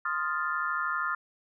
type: chord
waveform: sine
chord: F dominant seventh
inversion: second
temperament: equal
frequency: 1046.5 / 1244.5 / 1396.9 / 1760 Hz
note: C6 / Eb6 / F6 / A6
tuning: 0 / 0 / 0 / 0 cents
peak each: -36 / -32 / -31 / -36 dBFS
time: 0.05-1.15 s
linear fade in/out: 5 ms
effects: none